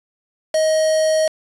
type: tone with quantisation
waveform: triangle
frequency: 629 Hz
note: D#5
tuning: 19 cents sharp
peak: -12 dBFS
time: 0.54-1.28 s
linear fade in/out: 5 ms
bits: 4
effects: resampled to 24000 Hz

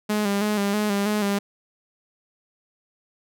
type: tone with vibrato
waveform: sawtooth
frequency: 205.6 Hz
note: G#3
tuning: 17 cents flat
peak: -17 dBFS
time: 0.09-1.39 s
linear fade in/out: 10 ms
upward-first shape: square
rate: 3.1 Hz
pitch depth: 43 cents each way
effects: none

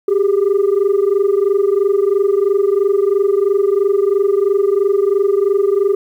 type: tone pair together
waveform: sine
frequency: 387.4 / 410.4 Hz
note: G4 / G#4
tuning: -20 / -21 cents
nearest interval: minor second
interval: 99 cents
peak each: -12 dBFS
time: 0.08-5.95 s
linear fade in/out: 5 ms
effects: tanh soft clip ceiling -8 dBFS + 8-bit

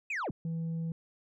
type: linear sweep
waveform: sine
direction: down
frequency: 2627 to 73.8 Hz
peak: -29 dBFS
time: 0.1-0.31 s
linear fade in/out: 5 ms
type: tone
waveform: sine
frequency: 164.4 Hz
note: E3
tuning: 4 cents flat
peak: -29 dBFS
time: 0.45-0.92 s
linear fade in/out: 2 ms
effects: tanh soft clip ceiling -31 dBFS

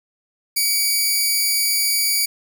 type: tone pair together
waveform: 10% pulse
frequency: 2271 / 4812 Hz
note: C#7 / D8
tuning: +41 / +41 cents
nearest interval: octave + minor second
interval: 1300 cents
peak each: -12 dBFS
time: 0.56-2.26 s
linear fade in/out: 10 ms
effects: none

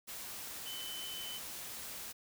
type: tone in noise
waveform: sine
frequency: 3039 Hz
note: F#7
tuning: 46 cents sharp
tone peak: -43 dBFS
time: 0.65-1.39 s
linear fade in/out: 20 ms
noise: white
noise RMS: -45 dBFS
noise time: 0.07-2.13 s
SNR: -1 dB
effects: none

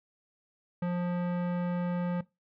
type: tone with tanh clipping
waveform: sine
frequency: 176.5 Hz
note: F3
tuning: 19 cents sharp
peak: -30 dBFS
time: 0.82-2.21 s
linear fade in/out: 5 ms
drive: 18 dB
effects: noise-tail reverb RT60 0.2 s tail -19 dB re dry

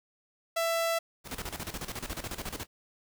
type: tone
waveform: sawtooth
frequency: 665 Hz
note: E5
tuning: 15 cents sharp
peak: -23 dBFS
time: 0.56-0.99 s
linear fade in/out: 10 ms
type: noise with tremolo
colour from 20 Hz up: pink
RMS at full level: -36 dBFS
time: 1.24-2.67 s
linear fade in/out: 50 ms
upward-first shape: square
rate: 14 Hz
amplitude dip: 75%
effects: none

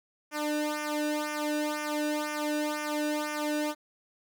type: tone with flanger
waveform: sawtooth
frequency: 300 Hz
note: D4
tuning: 37 cents sharp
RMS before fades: -31 dBFS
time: 0.31-3.75 s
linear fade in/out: 50 ms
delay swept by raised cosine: 0.24 to 0.95 ms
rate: 2 Hz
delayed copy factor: -0.9
effects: none

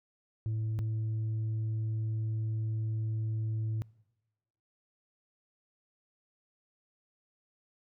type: tone pair in turn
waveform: sine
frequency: 110 / 110 Hz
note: A2 / A2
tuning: 0 / 0 cents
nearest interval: unison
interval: 0 cents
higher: neither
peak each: -27 / -27 dBFS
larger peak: neither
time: 0.46-0.79 / 0.79-3.82 s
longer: second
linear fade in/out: 0 ms
effects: noise-tail reverb RT60 1.0 s tail -26 dB re dry + tanh soft clip ceiling -29 dBFS

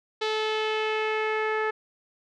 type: tone with low-pass filter sweep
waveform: sawtooth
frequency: 434 Hz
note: A4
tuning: 24 cents flat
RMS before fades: -27 dBFS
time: 0.21-1.71 s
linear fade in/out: 10 ms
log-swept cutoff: 3900 to 1800 Hz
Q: 2.4
effects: none

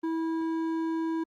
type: tone with hard clipping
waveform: triangle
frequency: 325.6 Hz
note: E4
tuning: 21 cents flat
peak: -29 dBFS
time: 0.03-1.24 s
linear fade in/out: 10 ms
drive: 12 dB
effects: Opus 24 kbps

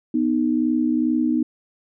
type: tone pair together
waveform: sine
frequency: 246.9 / 309.3 Hz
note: B3 / D#4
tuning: 0 / -10 cents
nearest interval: major third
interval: 390 cents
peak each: -20 dBFS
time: 0.14-1.43 s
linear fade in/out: 5 ms
effects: none

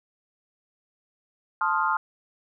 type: chord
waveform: sine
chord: F dominant seventh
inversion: first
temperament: equal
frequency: 880 / 1046.5 / 1244.5 / 1396.9 Hz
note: A5 / C6 / Eb6 / F6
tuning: 0 / 0 / 0 / 0 cents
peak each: -27 dBFS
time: 1.61-1.97 s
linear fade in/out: 2 ms
effects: none

